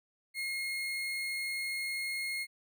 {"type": "tone", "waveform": "35% pulse", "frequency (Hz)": 2149, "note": "C7", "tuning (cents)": 46, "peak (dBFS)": -32, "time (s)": [0.34, 2.47], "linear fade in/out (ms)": 50, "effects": []}